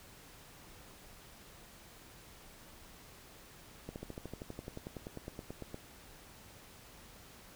slowing click train, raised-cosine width 2 ms, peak -29 dBFS, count 21, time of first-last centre 3.89-5.744 s, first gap 69 ms, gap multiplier 1.03, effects pink hiss -56 dBFS RMS until 7.55 s

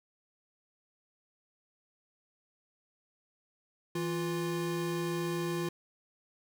square tone pair together, 164.8 / 349.2 Hz, E3 / F4, 0 / 0 cents, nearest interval octave + minor second, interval 1300 cents, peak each -36 / -34 dBFS, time 3.95-5.69 s, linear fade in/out 5 ms, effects none

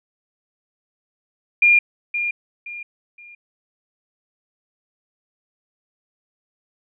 sine tone with echo, 2410 Hz, D7, 44 cents sharp, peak -10 dBFS, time 1.62-1.79 s, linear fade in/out 5 ms, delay 520 ms, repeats 3, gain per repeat -10 dB, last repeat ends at 3.35 s, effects none

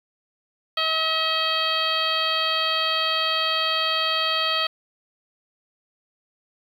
harmonic tone, 640 Hz, D#5, 49 cents sharp, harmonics 1 / 2 / 3 / 4 / 5 / 6 / 7, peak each -31 / -26 / -31 / -30 / -25 / -31 / -29 dBFS, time 0.77-4.67 s, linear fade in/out 5 ms, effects 8-bit

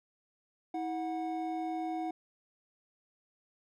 triangle tone pair together, 323.2 / 735 Hz, E4 / F#5, -34 / -12 cents, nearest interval octave + major second, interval 1422 cents, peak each -34 / -34 dBFS, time 0.74-2.11 s, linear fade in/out 5 ms, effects none

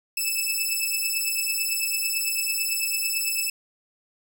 10% pulse beating tone pair, 2620 / 2629 Hz, E7 / E7, -11 / -5 cents, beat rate 9 Hz, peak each -18 dBFS, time 0.17-3.5 s, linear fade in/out 5 ms, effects none

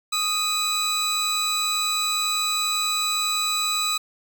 30% pulse tone pair together, 1244.5 / 3951 Hz, D#6 / B7, 0 / 0 cents, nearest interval octave + minor sixth, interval 2000 cents, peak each -23 / -21 dBFS, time 0.12-3.98 s, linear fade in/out 10 ms, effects none

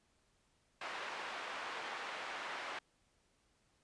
pink band-pass noise, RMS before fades -44 dBFS, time 0.81-2.79 s, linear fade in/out 5 ms, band 760 to 2600 Hz, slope 12 dB/octave, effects pink hiss -75 dBFS RMS until 3.83 s + resampled to 22050 Hz

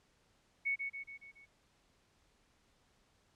sine tone with echo, 2217 Hz, C#7, in tune, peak -31 dBFS, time 0.65-0.76 s, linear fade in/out 20 ms, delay 140 ms, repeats 5, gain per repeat -5 dB, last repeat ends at 1.46 s, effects pink hiss -72 dBFS RMS until 3.35 s + low-pass 8000 Hz 12 dB/octave

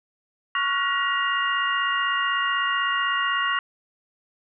sine tone cluster, 1114 / 1406 / 1462 / 1906 / 2815 Hz, C#6 / F6 / F#6 / A#6 / F7, +8 / +11 / -21 / +38 / +13 cents, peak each -25 / -31 / -30 / -26 / -29 dBFS, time 0.55-3.59 s, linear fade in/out 2 ms, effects none

